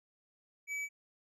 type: tone with hard clipping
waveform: sine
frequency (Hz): 2289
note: D7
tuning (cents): -45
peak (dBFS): -37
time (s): 0.67-0.89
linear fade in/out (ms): 50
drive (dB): 8
effects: none